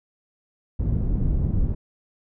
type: low-pass noise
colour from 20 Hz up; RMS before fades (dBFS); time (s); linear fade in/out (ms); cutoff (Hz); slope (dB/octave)
pink; -22; 0.79-1.75; 10; 170; 12
effects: none